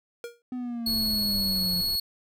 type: tone with exponential decay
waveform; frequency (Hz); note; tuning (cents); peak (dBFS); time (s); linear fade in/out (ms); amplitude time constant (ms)
square; 472.6; A#4; +24; -32; 0.24-0.42; 1; 37
type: exponential sweep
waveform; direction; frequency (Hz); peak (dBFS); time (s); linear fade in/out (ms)
triangle; down; 253.5 to 174.61; -28; 0.52-1.81; 2
type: tone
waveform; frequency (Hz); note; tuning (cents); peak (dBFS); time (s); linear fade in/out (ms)
45% pulse; 4354; C#8; -32; -24; 0.86-2; 5
type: noise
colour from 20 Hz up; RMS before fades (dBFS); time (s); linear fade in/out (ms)
brown; -39; 0.87-1.96; 5
effects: none